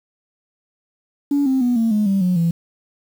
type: tone with pitch steps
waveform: sine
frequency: 284.3 / 263.7 / 244.7 / 227 / 210.5 / 195.31 / 181.18 / 168.07 Hz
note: C#4 / C4 / B3 / A#3 / G#3 / G3 / F#3 / E3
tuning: +44 / +14 / -16 / -46 / +24 / -6 / -36 / +34 cents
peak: -13 dBFS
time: 1.31-2.51 s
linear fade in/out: 5 ms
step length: 150 ms
effects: tanh soft clip ceiling -11 dBFS + 7-bit